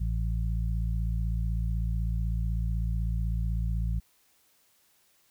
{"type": "harmonic tone", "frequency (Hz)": 56, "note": "A1", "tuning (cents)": 31, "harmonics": [1, 2, 3], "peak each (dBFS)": [-27, -33, -37], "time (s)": [0, 4], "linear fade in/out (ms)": 10, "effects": ["white hiss -66 dBFS RMS until 5.3 s"]}